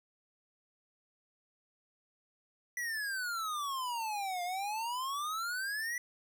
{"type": "exponential two-way sweep", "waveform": "square", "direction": "down then up", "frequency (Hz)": [1975.5, 698.5, 1975.5], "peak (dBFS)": -35, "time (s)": [2.77, 5.98], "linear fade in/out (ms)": 2, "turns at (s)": 4.43, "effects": []}